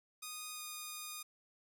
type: tone with pitch glide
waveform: 5% pulse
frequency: 1237 to 1228.5 Hz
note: D#6 to D#6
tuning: -10 to -22 cents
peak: -32 dBFS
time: 0.22-1.23 s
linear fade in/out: 10 ms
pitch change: -12 cents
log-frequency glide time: 0.54-0.61 s
effects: none